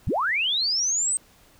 sine linear sweep, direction up, 36.71 to 8372 Hz, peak -21 dBFS, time 0.07-1.17 s, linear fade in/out 0 ms, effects pink hiss -56 dBFS RMS until 1.59 s

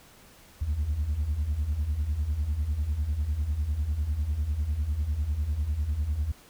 sine beating tone pair, 68.1 / 78.1 Hz, C#2 / D#2, -30 / +7 cents, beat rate 10 Hz, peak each -29 / -25 dBFS, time 0.61-6.32 s, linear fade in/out 10 ms, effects tanh soft clip ceiling -22 dBFS + pink hiss -54 dBFS RMS until 6.49 s

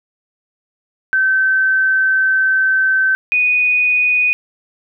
sine tone pair in turn, 1541 / 2479 Hz, G6 / D#7, -30 / -7 cents, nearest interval minor sixth, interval 823 cents, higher second, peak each -11 dBFS, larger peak neither, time 1.13-3.15 / 3.32-4.33 s, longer first, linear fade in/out 0 ms, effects none

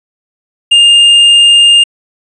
triangle tone with hard clipping, 2815 Hz, F7, 13 cents sharp, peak -3 dBFS, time 0.71-1.84 s, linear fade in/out 10 ms, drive 7 dB, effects resampled to 24000 Hz

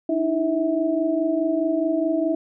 sine tone cluster, 301 / 325.8 / 650 Hz, D4 / E4 / E5, +43 / -20 / -24 cents, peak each -25 / -22 / -24 dBFS, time 0.09-2.35 s, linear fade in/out 5 ms, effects none

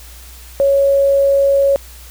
sine tone, 554.4 Hz, C#5, in tune, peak -9 dBFS, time 0.6-1.76 s, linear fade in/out 0 ms, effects added 60 Hz sine -36 dBFS peak until 2.1 s + white hiss -40 dBFS RMS until 2.1 s

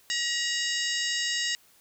harmonic tone with a mistuned harmonic, 952 Hz, A#5, 36 cents sharp, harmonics 2 / 3 / 4 / 5 / 6 / 7 / 8, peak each -31 / -33 / -34 / -35 / -36 / -36 / -37 dBFS, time 0.1-1.55 s, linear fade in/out 0 ms, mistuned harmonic 6, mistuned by -95 cents, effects white hiss -60 dBFS RMS until 1.8 s

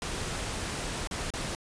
pink noise with dropouts, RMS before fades -34 dBFS, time 0.02-1.55 s, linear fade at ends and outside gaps 1 ms, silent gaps 1.073-1.111 / 1.304-1.337 s, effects resampled to 22050 Hz

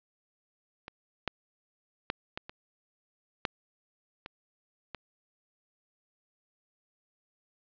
clicks, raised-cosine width 0.3 ms, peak -25 / -13 / -13 / -19 / -26 / -12 / -25 / -22 dBFS, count 8, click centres 0.881 / 1.277 / 2.101 / 2.375 / 2.495 / 3.452 / 4.261 / 4.947 s, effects resampled to 11025 Hz + 8-bit

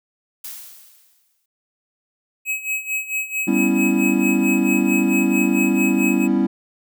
blue noise with exponential decay, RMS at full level -31 dBFS, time 0.44-1.46 s, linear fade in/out 5 ms, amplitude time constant 220 ms
square tone with tremolo, 2550 Hz, D#7, 42 cents sharp, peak -20 dBFS, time 2.45-6.28 s, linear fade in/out 50 ms, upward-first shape sine, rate 4.5 Hz, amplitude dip 80%
triangle chord, C# half-diminished seventh, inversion second, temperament equal, 196 / 246.9 / 277.2 / 329.6 Hz, G3 / B3 / C#4 / E4, 0 / 0 / 0 / 0 cents, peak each -19 dBFS, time 3.47-6.47 s, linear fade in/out 10 ms
effects none

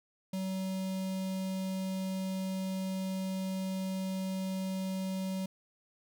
square tone with notch filter, 189.4 Hz, F#3, 41 cents sharp, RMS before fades -35 dBFS, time 0.33-5.46 s, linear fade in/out 5 ms, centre 1500 Hz, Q 0.92, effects none

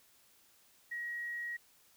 sine tone with quantisation, 1900 Hz, A#6, 33 cents sharp, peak -37 dBFS, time 0.91-1.57 s, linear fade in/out 10 ms, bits 11, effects white hiss -66 dBFS RMS until 1.96 s

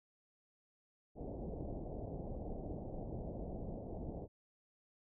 pink low-pass noise, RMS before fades -44 dBFS, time 1.15-4.28 s, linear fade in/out 50 ms, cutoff 730 Hz, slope 48 dB/octave, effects none

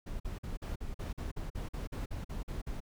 brown noise bursts, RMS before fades -38 dBFS, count 15, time 0.06-2.804 s, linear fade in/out 10 ms, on 140 ms, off 46 ms, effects none

